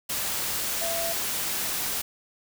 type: tone in noise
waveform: sine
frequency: 670 Hz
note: E5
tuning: 28 cents sharp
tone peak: -30 dBFS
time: 0.81-1.13 s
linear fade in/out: 10 ms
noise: white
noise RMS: -29 dBFS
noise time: 0.09-2.02 s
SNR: -4 dB
effects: none